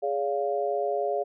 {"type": "chord", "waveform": "sine", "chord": "Db major", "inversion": "second", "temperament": "equal with one note detuned", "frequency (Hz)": [415.3, 568.6, 698.5], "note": ["Ab4", "Db5", "F5"], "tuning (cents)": [0, 44, 0], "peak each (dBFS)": -29, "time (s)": [0.02, 1.24], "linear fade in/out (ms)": 20, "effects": []}